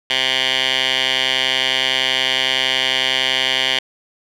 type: tone with band-pass filter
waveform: 10% pulse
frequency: 130.81 Hz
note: C3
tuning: in tune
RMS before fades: -18 dBFS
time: 0.1-3.79 s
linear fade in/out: 2 ms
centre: 2900 Hz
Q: 3.9
effects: none